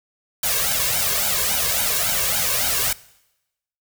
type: noise with flanger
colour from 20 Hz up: white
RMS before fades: -21 dBFS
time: 0.43-2.93 s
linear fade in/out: 5 ms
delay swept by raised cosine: 1.3 to 1.86 ms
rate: 3.6 Hz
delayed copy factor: +0.9
effects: noise-tail reverb RT60 0.9 s tail -21 dB re dry